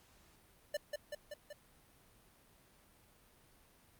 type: tone with echo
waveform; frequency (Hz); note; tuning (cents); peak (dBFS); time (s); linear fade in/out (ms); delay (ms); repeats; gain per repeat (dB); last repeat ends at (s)
square; 591; D5; +11; -35; 0.74-0.77; 5; 190; 4; -3; 1.53
effects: pink hiss -66 dBFS RMS until 3.99 s + Opus 48 kbps